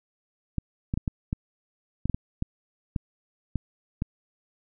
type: clicks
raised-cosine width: 5 ms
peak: -14 dBFS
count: 12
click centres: 0.583 / 0.939 / 0.975 / 1.078 / 1.329 / 2.056 / 2.097 / 2.145 / 2.424 / 2.962 / 3.557 / 4.021 s
effects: none